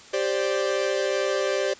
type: chord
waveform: 45% pulse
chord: G suspended fourth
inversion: none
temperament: equal with one note detuned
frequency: 392 / 524.8 / 587.3 Hz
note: G4 / C5 / D5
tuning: 0 / +5 / 0 cents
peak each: -27 dBFS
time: 0.13-1.74 s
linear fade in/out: 10 ms
effects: white hiss -47 dBFS RMS until 1.79 s + resampled to 16000 Hz